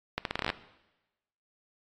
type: accelerating click train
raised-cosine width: 0.3 ms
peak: -13 dBFS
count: 11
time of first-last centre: 0.18-0.501 s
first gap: 72 ms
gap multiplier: 0.8
effects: noise-tail reverb RT60 1.0 s tail -17 dB re dry + AAC 32 kbps